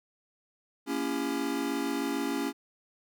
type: chord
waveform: square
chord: A# diminished seventh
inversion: none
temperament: just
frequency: 233.1 / 279.7 / 335.6 / 402.8 Hz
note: A#3 / C#4 / E4 / G4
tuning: 0 / +16 / +31 / +47 cents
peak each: -38 / -32 / -37 / -38 dBFS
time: 0.86-2.53 s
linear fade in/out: 50 ms
effects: none